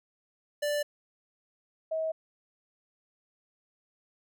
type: tone pair in turn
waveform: square / sine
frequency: 587.3 / 639.4 Hz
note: D5 / D#5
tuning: 0 / +47 cents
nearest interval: minor second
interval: 147 cents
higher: second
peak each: -28 dBFS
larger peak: neither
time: 0.62-0.83 / 1.91-2.12 s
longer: neither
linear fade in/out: 10 ms
effects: none